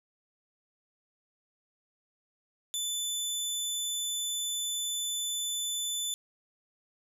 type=tone; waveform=20% pulse; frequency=3509 Hz; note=A7; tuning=5 cents flat; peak=-25 dBFS; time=2.74-6.14 s; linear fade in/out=0 ms; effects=11-bit